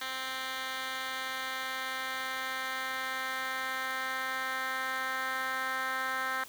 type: tone with band-pass filter sweep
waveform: 10% pulse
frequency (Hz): 261.6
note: C4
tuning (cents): 0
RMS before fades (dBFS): -35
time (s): 0.01-6.44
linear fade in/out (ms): 5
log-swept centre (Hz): 2700 to 1700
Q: 1.9
effects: white hiss -50 dBFS RMS until 6.48 s